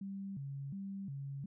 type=tone with vibrato; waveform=sine; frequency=164.81 Hz; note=E3; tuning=in tune; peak=-40 dBFS; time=0.01-1.46 s; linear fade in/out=5 ms; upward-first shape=square; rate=1.4 Hz; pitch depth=300 cents each way; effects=none